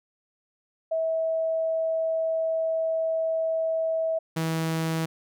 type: tone pair in turn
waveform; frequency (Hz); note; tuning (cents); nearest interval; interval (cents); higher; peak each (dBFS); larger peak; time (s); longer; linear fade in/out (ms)
sine / sawtooth; 648 / 162; E5 / E3; -30 / -30; 2 octaves; 2400; first; -23 / -21; second; 0.91-4.19 / 4.36-5.06; first; 10
effects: none

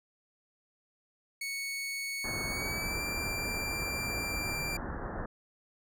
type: tone with pitch glide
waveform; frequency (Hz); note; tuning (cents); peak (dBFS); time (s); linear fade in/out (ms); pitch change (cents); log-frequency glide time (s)
sawtooth; 2217 to 2362; C#7 to D7; 0 to +9; -31; 1.41-4.77; 5; +109; 2.48-3.02
type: low-pass noise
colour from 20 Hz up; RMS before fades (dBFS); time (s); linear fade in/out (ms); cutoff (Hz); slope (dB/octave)
pink; -38; 2.24-5.26; 5; 1800; 96
effects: none

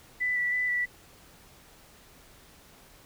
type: tone with vibrato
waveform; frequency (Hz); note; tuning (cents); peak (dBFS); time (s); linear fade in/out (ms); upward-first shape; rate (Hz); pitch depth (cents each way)
sine; 1975.5; B6; 0; -25; 0.2-0.86; 20; square; 3.1; 14
effects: pink hiss -55 dBFS RMS until 3.05 s

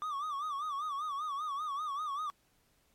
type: tone with vibrato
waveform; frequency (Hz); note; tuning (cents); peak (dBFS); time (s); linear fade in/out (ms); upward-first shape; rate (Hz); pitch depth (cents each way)
triangle; 1174.7; D6; 0; -32; 0.02-2.3; 0; sine; 5.1; 120
effects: pink hiss -71 dBFS RMS until 2.94 s + MP3 64 kbps

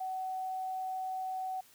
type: tone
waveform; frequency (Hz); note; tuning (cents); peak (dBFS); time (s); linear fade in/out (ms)
sine; 752; F#5; +28; -34; 0-1.61; 10
effects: white hiss -61 dBFS RMS until 1.74 s

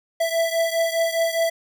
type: beating tone pair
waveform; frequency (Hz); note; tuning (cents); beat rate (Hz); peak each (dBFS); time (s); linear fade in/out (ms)
square; 661 / 665.9; E5 / E5; +5 / +17; 4.9; -22 / -25; 0.2-1.5; 10
effects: none

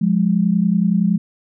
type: tone pair together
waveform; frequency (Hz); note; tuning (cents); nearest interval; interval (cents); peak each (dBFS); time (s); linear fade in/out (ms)
sine; 177.4 / 208.1; F3 / G#3; +27 / +4; minor third; 277; -16; 0.01-1.18; 10
effects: none

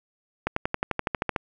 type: accelerating click train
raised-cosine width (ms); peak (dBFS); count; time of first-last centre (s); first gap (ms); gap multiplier
0.5; -9; 12; 0.47-1.362; 94; 0.97
effects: none

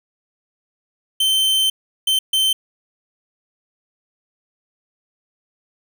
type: tone bursts at uneven times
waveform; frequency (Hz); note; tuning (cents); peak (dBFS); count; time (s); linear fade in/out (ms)
45% pulse; 3097; G7; -22; -14; 3; 1.2-1.7 / 2.07-2.19 / 2.33-2.53; 5
effects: none

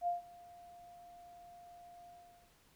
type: tone with ADSR envelope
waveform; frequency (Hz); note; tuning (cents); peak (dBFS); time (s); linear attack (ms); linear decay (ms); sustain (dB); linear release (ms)
sine; 700; F5; +4; -30; 0.01-2.54; 63; 140; -23; 450
effects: pink hiss -68 dBFS RMS until 2.75 s

